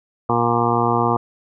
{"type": "harmonic tone", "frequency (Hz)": 118.2, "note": "A#2", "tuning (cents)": 24, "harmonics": [1, 2, 3, 4, 6, 7, 8, 9, 10], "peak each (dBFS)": [-24, -24, -24, -24, -24, -24, -24, -24, -24], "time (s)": [0.29, 1.17], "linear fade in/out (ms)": 5, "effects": []}